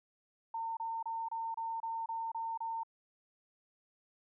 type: tone bursts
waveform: sine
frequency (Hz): 908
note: A#5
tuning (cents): -46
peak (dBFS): -35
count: 9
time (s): 0.54-2.834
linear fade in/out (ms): 5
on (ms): 230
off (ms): 28
effects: none